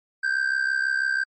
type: tone with amplitude modulation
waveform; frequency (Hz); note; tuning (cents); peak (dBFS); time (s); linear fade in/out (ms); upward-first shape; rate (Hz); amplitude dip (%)
triangle; 1568; G6; 0; -16; 0.23-1.24; 10; sine; 66.1; 75
effects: MP3 32 kbps